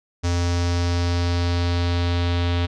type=tone with low-pass filter sweep; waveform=square; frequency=87 Hz; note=F2; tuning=6 cents flat; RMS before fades=-21 dBFS; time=0.23-2.67 s; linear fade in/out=20 ms; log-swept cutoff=6000 to 3600 Hz; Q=2.6; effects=none